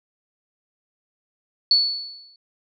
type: tone with exponential decay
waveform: sine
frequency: 4435 Hz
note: C#8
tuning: in tune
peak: -11 dBFS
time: 1.71-2.36 s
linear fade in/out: 2 ms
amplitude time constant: 140 ms
effects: none